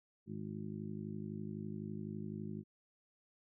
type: harmonic tone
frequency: 51.91 Hz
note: G#1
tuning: in tune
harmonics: 2 / 3 / 4 / 5 / 6 / 7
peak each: -49 / -46 / -44 / -58 / -51 / -51 dBFS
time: 0.26-2.64 s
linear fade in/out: 50 ms
effects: none